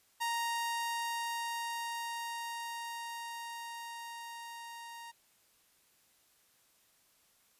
sawtooth tone with level ramp, 932.3 Hz, A#5, in tune, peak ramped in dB -28 to -42 dBFS, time 0.2-5.12 s, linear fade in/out 20 ms, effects white hiss -69 dBFS RMS until 7.59 s + resampled to 32000 Hz

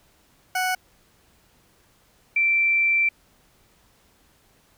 20% pulse / sine tone pair in turn, 740 / 2344 Hz, F#5 / D7, 0 / -4 cents, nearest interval octave + minor sixth, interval 1996 cents, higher second, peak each -17 dBFS, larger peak neither, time 0.55-0.75 / 2.36-3.09 s, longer second, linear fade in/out 5 ms, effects pink hiss -60 dBFS RMS until 4.77 s

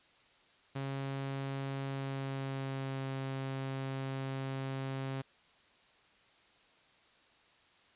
sawtooth tone with pitch glide, 136.5 to 134.23 Hz, C#3 to C3, -26 to +45 cents, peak -32 dBFS, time 0.75-5.22 s, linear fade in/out 10 ms, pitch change -29 cents, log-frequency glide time 1.83-3.09 s, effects white hiss -65 dBFS RMS until 7.95 s + resampled to 8000 Hz

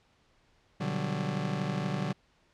40% pulse chord, G major seventh, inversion first, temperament just, 122.5 / 147 / 183.75 / 196 Hz, B2 / D3 / F#3 / G3, -14 / +2 / -12 / 0 cents, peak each -38 / -33 / -34 / -36 dBFS, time 0.8-2.13 s, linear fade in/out 10 ms, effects pink hiss -67 dBFS RMS until 2.53 s + low-pass 5000 Hz 12 dB/octave

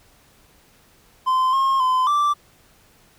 triangle tone with pitch steps, 1033 / 1074 / 1024 / 1171 Hz, C6 / C6 / C6 / D6, -22 / +45 / -38 / -5 cents, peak -14 dBFS, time 1.26-2.34 s, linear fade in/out 20 ms, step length 270 ms, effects pink hiss -55 dBFS RMS until 3.18 s

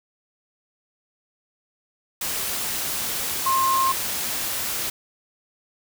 sine tone in noise, 1062 Hz, C6, 25 cents sharp, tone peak -18 dBFS, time 3.46-3.92 s, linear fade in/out 5 ms, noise white, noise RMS -27 dBFS, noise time 2.21-4.9 s, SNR +6 dB, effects none

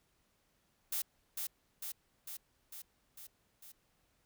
blue noise with echo, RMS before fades -36 dBFS, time 0.92-1.02 s, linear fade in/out 5 ms, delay 450 ms, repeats 6, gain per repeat -3 dB, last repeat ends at 3.72 s, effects pink hiss -75 dBFS RMS until 4.25 s

